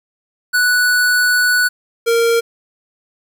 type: tone pair in turn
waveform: square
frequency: 1479 / 463.7 Hz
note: F#6 / A#4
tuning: -1 / -9 cents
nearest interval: octave + minor sixth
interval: 2008 cents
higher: first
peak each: -12 dBFS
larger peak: neither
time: 0.53-1.69 / 2.06-2.41 s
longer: first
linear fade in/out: 20 ms
effects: 8-bit